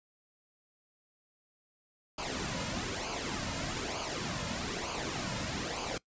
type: noise with flanger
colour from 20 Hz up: pink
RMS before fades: -36 dBFS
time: 2.18-5.98 s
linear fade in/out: 5 ms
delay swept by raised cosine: 0.53 to 2.63 ms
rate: 1.1 Hz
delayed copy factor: -0.65
effects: noise-tail reverb RT60 0.1 s tail -21 dB re dry + resampled to 16000 Hz